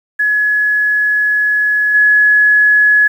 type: tone with level steps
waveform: sine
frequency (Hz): 1693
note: G#6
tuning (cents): +33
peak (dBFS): -10 / -6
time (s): 0.19-3.08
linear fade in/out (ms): 10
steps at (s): 1.94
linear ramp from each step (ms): 10
effects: 7-bit